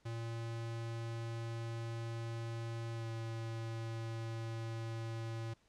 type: tone with pitch glide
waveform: square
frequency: 115.2 to 113.81 Hz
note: A#2 to A#2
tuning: -20 to -41 cents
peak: -40 dBFS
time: 0.05-5.54 s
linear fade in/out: 10 ms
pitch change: -21 cents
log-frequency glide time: 2.94-3.07 s
effects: pink hiss -72 dBFS RMS until 5.68 s + low-pass 7000 Hz 12 dB/octave